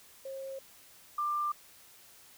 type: tone pair in turn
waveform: sine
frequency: 538 / 1189.1 Hz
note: C5 / D6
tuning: +48 / +21 cents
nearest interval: octave + major second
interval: 1373 cents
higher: second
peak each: -38 / -29 dBFS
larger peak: second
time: 0.25-0.59 / 1.18-1.52 s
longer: neither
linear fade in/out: 5 ms
effects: white hiss -57 dBFS RMS until 2.37 s